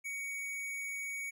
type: tone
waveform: square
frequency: 2243 Hz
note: C#7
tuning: 20 cents sharp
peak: -38 dBFS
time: 0.04-1.31 s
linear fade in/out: 20 ms
effects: none